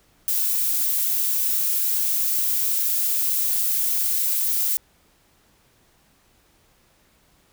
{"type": "noise", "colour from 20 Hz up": "violet", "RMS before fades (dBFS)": -22, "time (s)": [0.28, 4.77], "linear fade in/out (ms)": 0, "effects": ["pink hiss -60 dBFS RMS until 7.52 s"]}